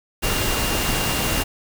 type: tone in noise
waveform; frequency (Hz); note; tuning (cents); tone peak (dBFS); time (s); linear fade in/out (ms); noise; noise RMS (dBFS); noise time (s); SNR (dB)
sine; 2794; F7; 0; -30; 0.22-1.44; 20; pink; -22; 0.22-1.44; -11
effects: none